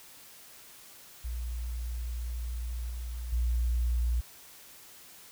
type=tone with level steps; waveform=sine; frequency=59.4 Hz; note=A#1; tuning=33 cents sharp; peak=-32 / -34 / -25 dBFS; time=1.24-4.21 s; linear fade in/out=10 ms; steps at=2.89 / 3.32 s; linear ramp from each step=10 ms; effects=white hiss -52 dBFS RMS until 5.31 s